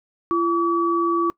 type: tone pair together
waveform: sine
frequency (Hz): 339.9 / 1143.3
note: F4 / D6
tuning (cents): -47 / -47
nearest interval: octave + major sixth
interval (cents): 2100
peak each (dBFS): -20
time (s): 0.31-1.3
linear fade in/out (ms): 0
effects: noise-tail reverb RT60 0.1 s tail -23 dB re dry